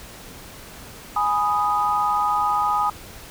sine chord, G# minor, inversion none, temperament equal, 830.6 / 987.8 / 1244.5 Hz, G#5 / B5 / D#6, 0 / 0 / 0 cents, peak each -22 / -26 / -21 dBFS, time 1.16-2.9 s, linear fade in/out 5 ms, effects pink hiss -41 dBFS RMS until 3.3 s

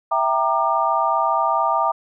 sine chord, E half-diminished seventh, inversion none, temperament equal with one note detuned, 659.3 / 784 / 932.3 / 1198 Hz, E5 / G5 / Bb5 / D6, 0 / 0 / 0 / +34 cents, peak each -23 / -23 / -21 / -21 dBFS, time 0.11-1.92 s, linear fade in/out 10 ms, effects none

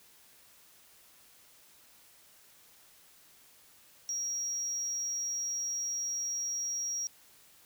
sine tone, 5660 Hz, F8, 22 cents sharp, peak -30 dBFS, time 4.09-7.07 s, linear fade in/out 0 ms, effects tanh soft clip ceiling -30 dBFS + white hiss -60 dBFS RMS until 7.65 s

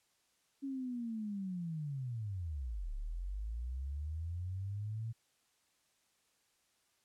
sine linear two-way sweep, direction down then up, 278.4 to 34 to 115.4 Hz, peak -37 dBFS, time 0.62-5.13 s, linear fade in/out 20 ms, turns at 2.93 s, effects white hiss -75 dBFS RMS until 7.04 s + low-pass 10000 Hz 12 dB/octave

